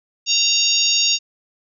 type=harmonic tone with a mistuned harmonic; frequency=927 Hz; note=A#5; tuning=10 cents flat; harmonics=3 / 4 / 5 / 6 / 7; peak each=-21 / -21 / -21 / -21 / -21 dBFS; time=0.26-1.19 s; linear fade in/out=50 ms; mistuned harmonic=7; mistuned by=+47 cents; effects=none